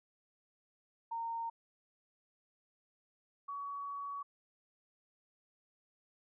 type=tone pair in turn; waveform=sine; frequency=920 / 1128.5 Hz; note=A#5 / C#6; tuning=-23 / +31 cents; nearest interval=major third; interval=354 cents; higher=second; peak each=-36 / -39 dBFS; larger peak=first; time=1.11-1.5 / 3.48-4.23 s; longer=second; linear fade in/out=10 ms; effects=none